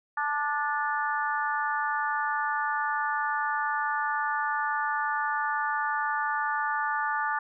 harmonic tone with a mistuned harmonic, 291.8 Hz, D4, 11 cents flat, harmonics 3 / 4 / 5 / 6, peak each -30 / -31 / -32 / -33 dBFS, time 0.17-7.39 s, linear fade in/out 5 ms, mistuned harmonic 4, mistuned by +26 cents, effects none

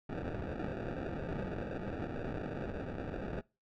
white noise with sample-and-hold, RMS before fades -39 dBFS, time 0.09-3.41 s, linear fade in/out 5 ms, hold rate 1050 Hz, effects noise-tail reverb RT60 0.3 s tail -24 dB re dry + low-pass 2000 Hz 12 dB/octave

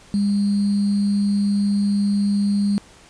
sine tone with sample-and-hold, 202.2 Hz, G#3, 46 cents flat, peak -16 dBFS, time 0.14-2.78 s, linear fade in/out 0 ms, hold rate 4410 Hz, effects pink hiss -48 dBFS RMS until 3.09 s + resampled to 22050 Hz

